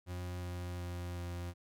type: tone with pitch steps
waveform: 40% pulse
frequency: 89.3 / 88.68 / 88.07 / 87.46 Hz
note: F2 / F2 / F2 / F2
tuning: +39 / +27 / +15 / +3 cents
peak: -38 dBFS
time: 0.06-1.54 s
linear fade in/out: 50 ms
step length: 370 ms
effects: none